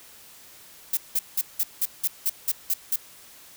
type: noise bursts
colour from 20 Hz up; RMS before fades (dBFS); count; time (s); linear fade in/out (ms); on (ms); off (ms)
violet; -23; 10; 0.93-2.96; 5; 41; 180
effects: white hiss -49 dBFS RMS until 3.56 s